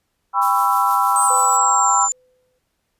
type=chord; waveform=sine; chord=C# half-diminished seventh; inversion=second; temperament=just; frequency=798.3 / 997.9 / 1108.7 / 1330.5 Hz; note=G5 / B5 / C#6 / E6; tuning=+31 / +18 / 0 / +16 cents; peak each=-20 / -18 / -22 / -19 dBFS; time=0.33-2.09 s; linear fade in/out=50 ms
type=noise with tremolo; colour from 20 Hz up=violet; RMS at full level=-29 dBFS; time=0.41-1.58 s; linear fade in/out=20 ms; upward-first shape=sine; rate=6.3 Hz; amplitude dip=35%
type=exponential sweep; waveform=sine; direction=down; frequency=8230 to 7090 Hz; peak=-18 dBFS; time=1.16-2.12 s; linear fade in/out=0 ms
type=tone with exponential decay; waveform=sine; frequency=506 Hz; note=B4; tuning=42 cents sharp; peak=-26 dBFS; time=1.3-2.59 s; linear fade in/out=5 ms; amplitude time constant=280 ms
effects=pink hiss -71 dBFS RMS until 2.99 s + resampled to 32000 Hz